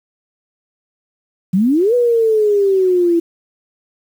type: exponential two-way sweep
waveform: sine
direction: up then down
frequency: 174.61 to 493.9 to 333.5 Hz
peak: -10 dBFS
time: 1.53-3.2 s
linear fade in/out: 10 ms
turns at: 1.94 s
effects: 7-bit